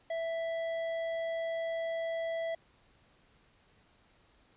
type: tone with tanh clipping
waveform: triangle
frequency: 660 Hz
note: E5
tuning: 2 cents sharp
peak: -34 dBFS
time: 0.1-2.55 s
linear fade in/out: 5 ms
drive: 15 dB
effects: pink hiss -66 dBFS RMS until 4.56 s + resampled to 8000 Hz